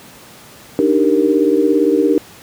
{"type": "chord", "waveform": "sine", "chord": "Eb major seventh", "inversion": "third", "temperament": "equal", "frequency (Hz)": [293.7, 311.1, 392, 466.2], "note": ["D4", "Eb4", "G4", "Bb4"], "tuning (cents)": [0, 0, 0, 0], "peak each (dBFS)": -16, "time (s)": [0.79, 2.18], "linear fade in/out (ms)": 0, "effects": ["pink hiss -40 dBFS RMS until 2.42 s", "high-pass 100 Hz 12 dB/octave"]}